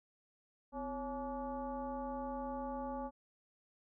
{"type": "tone with frequency modulation", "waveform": "sine", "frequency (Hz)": 554.4, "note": "C#5", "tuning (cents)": 0, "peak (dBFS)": -38, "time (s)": [0.72, 3.11], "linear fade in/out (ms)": 50, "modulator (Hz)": 299, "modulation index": 1.5, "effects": []}